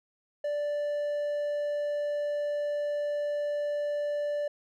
triangle tone, 586 Hz, D5, 4 cents flat, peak -26 dBFS, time 0.44-4.48 s, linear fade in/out 5 ms, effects none

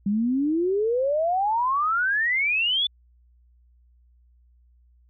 sine exponential sweep, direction up, 195.4 to 3520 Hz, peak -20 dBFS, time 0.06-2.87 s, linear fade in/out 5 ms, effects added 60 Hz sine -55 dBFS peak until 5.09 s

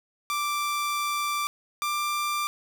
sawtooth tone pair in turn, 1174.7 / 1184.2 Hz, D6 / D6, 0 / +14 cents, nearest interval unison, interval 14 cents, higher second, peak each -22 / -22 dBFS, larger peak neither, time 0.3-1.47 / 1.82-2.47 s, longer first, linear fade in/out 0 ms, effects 9-bit

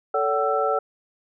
sine tone cluster, 441.1 / 568 / 755 / 1330 Hz, A4 / C#5 / F#5 / E6, +4 / +42 / +35 / +15 cents, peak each -25 dBFS, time 0.14-0.79 s, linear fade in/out 5 ms, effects none

